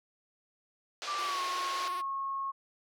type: band-pass noise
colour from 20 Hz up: white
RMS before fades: -40 dBFS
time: 1.02-1.88 s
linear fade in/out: 0 ms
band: 410 to 5300 Hz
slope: 24 dB/octave
type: tone with pitch glide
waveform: sine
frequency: 1174.7 to 1089.7 Hz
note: D6 to C#6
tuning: 0 to -30 cents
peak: -32 dBFS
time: 1.07-2.52 s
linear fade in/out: 20 ms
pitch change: -130 cents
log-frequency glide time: 1.23-1.41 s
type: tone with vibrato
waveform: 5% pulse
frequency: 357.7 Hz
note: F4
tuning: 41 cents sharp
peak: -31 dBFS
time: 1.17-2.02 s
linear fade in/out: 20 ms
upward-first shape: triangle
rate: 20 Hz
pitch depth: 100 cents each way
effects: none